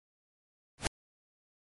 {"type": "noise with exponential growth", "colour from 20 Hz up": "pink", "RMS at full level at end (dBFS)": -24, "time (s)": [0.78, 0.87], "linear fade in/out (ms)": 0, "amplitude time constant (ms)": 19, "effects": ["MP3 48 kbps"]}